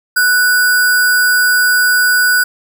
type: tone with sample-and-hold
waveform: sine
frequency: 1480 Hz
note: F#6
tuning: in tune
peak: -8 dBFS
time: 0.16-2.44 s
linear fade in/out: 10 ms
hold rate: 6300 Hz
effects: none